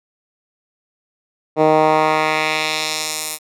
10% pulse tone with band-pass filter sweep, 155.56 Hz, D#3, in tune, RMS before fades -17 dBFS, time 1.56-3.39 s, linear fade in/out 50 ms, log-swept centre 510 to 11000 Hz, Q 1.1, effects none

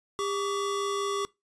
square tone pair together, 400.5 / 1136.4 Hz, G4 / C#6, +37 / +43 cents, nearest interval octave + tritone, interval 1806 cents, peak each -31 / -32 dBFS, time 0.19-1.25 s, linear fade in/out 0 ms, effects noise-tail reverb RT60 0.2 s tail -21 dB re dry + resampled to 22050 Hz

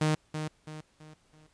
sawtooth tone with echo, 154.4 Hz, D#3, 13 cents flat, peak -20 dBFS, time 0.01-0.15 s, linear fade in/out 5 ms, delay 330 ms, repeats 4, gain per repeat -8 dB, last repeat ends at 1.47 s, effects pink hiss -67 dBFS RMS until 1.53 s + resampled to 22050 Hz

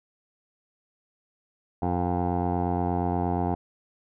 15% pulse tone with low-pass filter, 88.5 Hz, F2, 23 cents sharp, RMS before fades -26 dBFS, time 1.82-3.55 s, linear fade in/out 5 ms, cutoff 730 Hz, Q 4.8, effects none

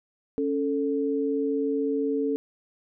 sine tone pair together, 277.4 / 441.6 Hz, C#4 / A4, +1 / +6 cents, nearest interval minor sixth, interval 805 cents, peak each -26 dBFS, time 0.38-2.36 s, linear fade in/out 0 ms, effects none

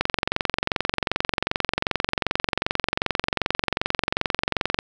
click train, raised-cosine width 0.3 ms, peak -4 dBFS, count 109, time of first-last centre 0.01-4.789 s, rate 22.6 Hz, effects none

